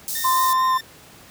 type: high-pass noise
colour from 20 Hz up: white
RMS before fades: -27 dBFS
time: 0.08-0.53 s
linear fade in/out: 0 ms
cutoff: 4500 Hz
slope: 24 dB/octave
type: tone with vibrato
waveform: 20% pulse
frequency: 1812 Hz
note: A#6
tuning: 50 cents flat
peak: -24 dBFS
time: 0.15-0.81 s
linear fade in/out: 5 ms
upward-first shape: triangle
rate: 4.5 Hz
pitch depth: 26 cents each way
type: tone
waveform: sine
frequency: 1037 Hz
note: C6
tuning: 16 cents flat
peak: -16 dBFS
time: 0.24-0.78 s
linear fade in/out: 10 ms
effects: pink hiss -46 dBFS RMS until 1.3 s + high-pass 80 Hz 12 dB/octave